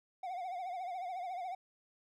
triangle tone with vibrato, 729 Hz, F#5, 26 cents flat, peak -36 dBFS, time 0.23-1.55 s, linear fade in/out 5 ms, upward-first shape triangle, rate 14 Hz, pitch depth 110 cents each way, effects none

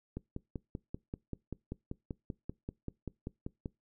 click train, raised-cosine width 3 ms, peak -25 dBFS, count 19, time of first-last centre 0.17-3.658 s, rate 5.16 Hz, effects noise-tail reverb RT60 0.2 s tail -23 dB re dry

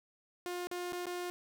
sawtooth tone with dropouts, 355.3 Hz, F4, 30 cents sharp, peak -33 dBFS, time 0.46-1.3 s, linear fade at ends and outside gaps 0 ms, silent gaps 0.671-0.713 / 0.923-0.931 / 1.056-1.067 s, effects none

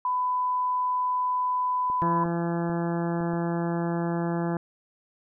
sine tone, 1000 Hz, B5, 21 cents sharp, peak -23 dBFS, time 0.05-2.24 s, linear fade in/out 2 ms
clicks, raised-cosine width 2 ms, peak -29 dBFS, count 5, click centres 1.9 / 2.258 / 2.696 / 3.208 / 3.335 s
harmonic tone, 170 Hz, F3, 46 cents flat, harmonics 1 / 2 / 3 / 4 / 5 / 6 / 7 / 8 / 9 / 10, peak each -27 / -30 / -37 / -36 / -37 / -42 / -44 / -45 / -46 / -45 dBFS, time 2.02-4.57 s, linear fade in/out 0 ms
effects none

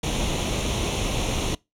pink noise with comb filter, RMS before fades -25 dBFS, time 0.03-1.55 s, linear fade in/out 5 ms, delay 0.31 ms, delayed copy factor +0.65, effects noise-tail reverb RT60 0.2 s tail -23 dB re dry + low-pass 8000 Hz 12 dB/octave

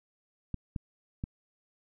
clicks, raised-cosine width 5 ms, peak -21 dBFS, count 3, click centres 0.543 / 0.762 / 1.239 s, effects none

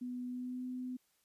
sine tone with pitch glide, 248.1 to 252.7 Hz, B3 to B3, +8 to +40 cents, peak -38 dBFS, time 0.01-0.97 s, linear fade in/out 10 ms, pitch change +32 cents, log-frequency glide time 0.26-0.64 s, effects white hiss -75 dBFS RMS until 1.24 s + resampled to 32000 Hz

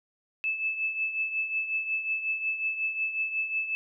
sine tone with tremolo, 2619 Hz, E7, 12 cents flat, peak -24 dBFS, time 0.44-3.75 s, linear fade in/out 0 ms, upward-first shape triangle, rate 5.5 Hz, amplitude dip 70%, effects none

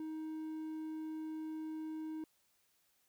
triangle tone, 314.2 Hz, D#4, 17 cents sharp, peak -38 dBFS, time 0-2.24 s, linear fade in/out 2 ms, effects white hiss -75 dBFS RMS until 3.08 s

